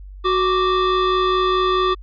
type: tone pair together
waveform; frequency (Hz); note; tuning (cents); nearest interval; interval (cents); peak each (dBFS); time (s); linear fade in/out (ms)
square; 370 / 1174.7; F#4 / D6; 0 / 0; octave + minor sixth; 2000; -19; 0.24-1.95; 20
effects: added 48 Hz sine -34 dBFS peak until 2.02 s + resampled to 11025 Hz